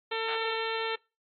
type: harmonic tone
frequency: 449.3 Hz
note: A4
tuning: 36 cents sharp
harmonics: 1 / 2 / 3 / 4 / 5 / 6 / 7 / 8 / 9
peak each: -33 / -36 / -38 / -39 / -40 / -41 / -41 / -42 / -43 dBFS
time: 0.11-0.96 s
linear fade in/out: 10 ms
effects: noise-tail reverb RT60 0.3 s tail -25 dB re dry + AAC 32 kbps